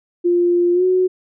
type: tone with pitch glide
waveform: sine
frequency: 349.8 to 368.9 Hz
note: F4 to F#4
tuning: +3 to -5 cents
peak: -12 dBFS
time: 0.24-1.08 s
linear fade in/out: 20 ms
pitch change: +92 cents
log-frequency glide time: 0.73-0.84 s
effects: none